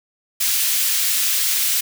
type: high-pass noise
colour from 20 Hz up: white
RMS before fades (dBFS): -19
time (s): 0.4-1.81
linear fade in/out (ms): 10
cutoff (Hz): 2200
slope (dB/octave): 12
effects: none